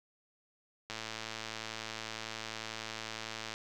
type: click train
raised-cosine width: 0.2 ms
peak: -22 dBFS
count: 294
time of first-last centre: 0.9-3.54 s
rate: 111 Hz
effects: none